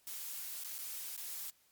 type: noise with dropouts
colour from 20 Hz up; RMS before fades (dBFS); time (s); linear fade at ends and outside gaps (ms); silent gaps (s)
blue; -43; 0.07-1.5; 1; 0.638-0.645 / 0.783-0.787 / 1.164-1.176
effects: white hiss -70 dBFS RMS until 1.71 s + MP3 96 kbps